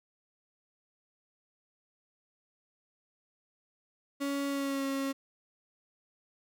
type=tone with pitch glide; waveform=35% pulse; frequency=280 to 272.8 Hz; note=C#4 to C#4; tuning=+18 to -28 cents; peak=-29 dBFS; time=4.2-5.13 s; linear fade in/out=20 ms; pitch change=-46 cents; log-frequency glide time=4.48-4.85 s; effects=none